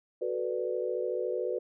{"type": "chord", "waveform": "sine", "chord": "B minor seventh", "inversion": "second", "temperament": "equal", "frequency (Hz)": [370, 440, 493.9, 587.3], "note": ["F#4", "A4", "B4", "D5"], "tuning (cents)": [0, 0, 0, 0], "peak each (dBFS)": [-34, -37, -32, -38], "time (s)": [0.21, 1.59], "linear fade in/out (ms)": 10, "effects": []}